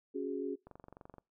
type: chord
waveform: sine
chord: C# suspended fourth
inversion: none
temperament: just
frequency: 277.2 / 369.6 / 415.8 Hz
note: C#4 / F#4 / G#4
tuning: 0 / -2 / +2 cents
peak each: -39 / -39 / -39 dBFS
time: 0.14-0.56 s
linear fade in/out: 20 ms
type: click train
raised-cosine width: 1 ms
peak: -37 dBFS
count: 13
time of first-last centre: 0.67-1.183 s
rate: 23.4 Hz
effects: noise-tail reverb RT60 0.3 s tail -26 dB re dry